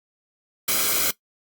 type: noise with comb filter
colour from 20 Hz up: white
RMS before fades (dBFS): -22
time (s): 0.68-1.11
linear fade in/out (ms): 5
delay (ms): 1.1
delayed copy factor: -0.65
effects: noise-tail reverb RT60 0.1 s tail -17 dB re dry + Opus 48 kbps